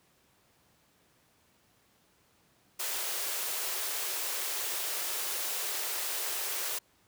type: high-pass noise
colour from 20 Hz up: white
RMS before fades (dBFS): -34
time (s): 2.79-6.79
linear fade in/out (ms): 10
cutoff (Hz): 340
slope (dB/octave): 96
effects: pink hiss -67 dBFS RMS until 7.07 s + high-pass 80 Hz 12 dB/octave